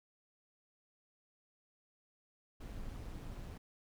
brown noise with amplitude modulation, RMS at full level -43 dBFS, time 2.6-3.58 s, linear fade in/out 10 ms, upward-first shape sine, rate 176 Hz, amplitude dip 50%, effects none

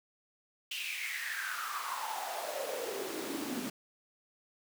pink noise with high-pass filter sweep, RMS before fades -38 dBFS, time 0.71-3.7 s, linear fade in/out 5 ms, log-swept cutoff 2900 to 220 Hz, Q 7.4, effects none

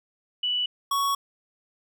sine / square tone pair in turn, 2960 / 1114.8 Hz, F#7 / C#6, 0 / +9 cents, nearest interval octave + perfect fourth, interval 1691 cents, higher first, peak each -23 dBFS, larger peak neither, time 0.43-0.66 / 0.91-1.15 s, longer second, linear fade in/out 5 ms, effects none

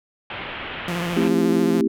white low-pass noise, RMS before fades -32 dBFS, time 0.3-1.28 s, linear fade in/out 2 ms, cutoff 3200 Hz, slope 48 dB/octave
sawtooth tone with vibrato, 172.9 Hz, F3, 17 cents flat, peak -20 dBFS, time 0.88-1.81 s, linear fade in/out 2 ms, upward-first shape square, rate 14 Hz, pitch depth 38 cents each way
sine chord, A minor seventh, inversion none, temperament just, 220 / 264 / 330 / 396 Hz, A3 / C4 / E4 / G4, 0 / +16 / +2 / +18 cents, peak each -22 dBFS, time 1.16-1.88 s, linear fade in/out 10 ms
effects none

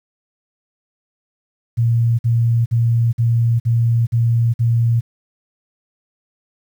sine tone bursts, 116.54 Hz, A#2, in tune, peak -12 dBFS, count 7, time 1.77-5.01 s, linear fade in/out 20 ms, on 420 ms, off 50 ms, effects 8-bit

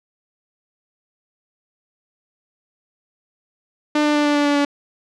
sawtooth tone with pitch steps, 299.6 / 297.4 / 295.1 / 292.9 / 290.7 / 288.6 / 286.4 Hz, D4 / D4 / D4 / D4 / D4 / D4 / D4, +35 / +22 / +8 / -5 / -18 / -30 / -43 cents, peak -11 dBFS, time 3.95-4.65 s, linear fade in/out 5 ms, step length 100 ms, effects low-pass 5000 Hz 12 dB/octave

